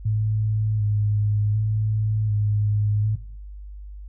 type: tone with vibrato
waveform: sine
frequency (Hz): 106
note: G#2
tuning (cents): +36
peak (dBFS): -19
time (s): 0.05-3.16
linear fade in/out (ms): 10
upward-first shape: square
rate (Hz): 0.67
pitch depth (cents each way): 24
effects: noise-tail reverb RT60 0.6 s tail -19 dB re dry + added 50 Hz sine -35 dBFS peak until 4.08 s